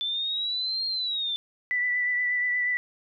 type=linear two-way sweep; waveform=sine; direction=up then down; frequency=3506 to 4235 to 3509 Hz; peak=-26 dBFS; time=0.01-1.36 s; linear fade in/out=0 ms; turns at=0.86 s
type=tone with vibrato; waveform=sine; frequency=1975.5 Hz; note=B6; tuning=in tune; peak=-23 dBFS; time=1.71-2.77 s; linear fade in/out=0 ms; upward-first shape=triangle; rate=8.4 Hz; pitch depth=21 cents each way
effects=none